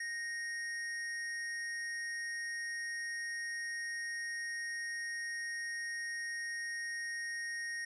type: tone with amplitude modulation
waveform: square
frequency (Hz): 1864.7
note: A#6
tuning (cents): 0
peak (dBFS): -37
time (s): 0-7.85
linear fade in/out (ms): 5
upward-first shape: sine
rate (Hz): 290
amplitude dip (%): 25
effects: resampled to 22050 Hz